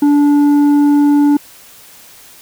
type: tone with tanh clipping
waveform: sine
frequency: 290 Hz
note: D4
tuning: 22 cents flat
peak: -8 dBFS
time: 0.02-1.37 s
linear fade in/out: 5 ms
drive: 6 dB
effects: white hiss -40 dBFS RMS until 2.41 s